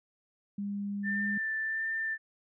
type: tone with pitch glide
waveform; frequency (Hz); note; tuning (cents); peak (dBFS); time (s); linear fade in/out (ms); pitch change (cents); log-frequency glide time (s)
sine; 201.9 to 205.4; G#3 to G#3; -49 to -19; -32; 0.58-1.38; 5; +30; 1.12-1.22
type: tone with vibrato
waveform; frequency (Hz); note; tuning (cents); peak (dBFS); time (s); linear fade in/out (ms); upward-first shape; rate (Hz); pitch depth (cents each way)
sine; 1779; A6; +19; -30; 1.03-2.18; 50; sine; 1.4; 13
effects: none